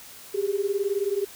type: beating tone pair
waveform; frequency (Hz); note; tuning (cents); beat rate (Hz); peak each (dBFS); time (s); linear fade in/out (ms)
sine; 390 / 409; G4 / G#4; -9 / -26; 19; -26; 0.34-1.25; 10
effects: white hiss -45 dBFS RMS until 1.35 s